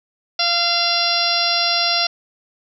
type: harmonic tone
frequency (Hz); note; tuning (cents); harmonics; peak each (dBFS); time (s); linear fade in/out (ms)
690; F5; -21; 1 / 2 / 3 / 4 / 5 / 6 / 7 / 8; -24 / -26 / -29 / -25 / -25 / -23 / -21 / -23; 0.39-2.07; 5
effects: none